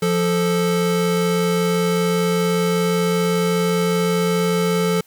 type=tone pair together; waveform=square; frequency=174.61 / 438.7 Hz; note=F3 / A4; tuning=0 / -5 cents; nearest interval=octave + major third; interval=1595 cents; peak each=-20 dBFS; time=0.02-5.01 s; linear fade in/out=5 ms; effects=white hiss -55 dBFS RMS until 5.06 s